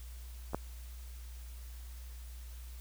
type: clicks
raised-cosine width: 1 ms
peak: -29 / -18 dBFS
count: 2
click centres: 0.534 / 0.546 s
effects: added 60 Hz sine -44 dBFS peak until 2.8 s + white hiss -58 dBFS RMS until 2.8 s